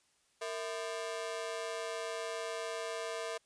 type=ring-modulated tone; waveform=sawtooth; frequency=557 Hz; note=C#5; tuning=8 cents sharp; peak=-30 dBFS; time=0.41-3.38 s; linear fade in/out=10 ms; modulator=96.4 Hz; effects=white hiss -72 dBFS RMS until 3.45 s + resampled to 22050 Hz